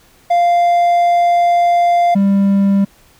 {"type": "tone pair in turn", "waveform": "triangle", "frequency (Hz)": [696, 197.81], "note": ["F5", "G3"], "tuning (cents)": [-6, 16], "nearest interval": "octave + minor seventh", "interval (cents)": 2178, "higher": "first", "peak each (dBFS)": -7, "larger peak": "neither", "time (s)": [[0.3, 2.15], [2.15, 2.85]], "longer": "first", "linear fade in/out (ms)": 10, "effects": ["pink hiss -49 dBFS RMS until 3.19 s"]}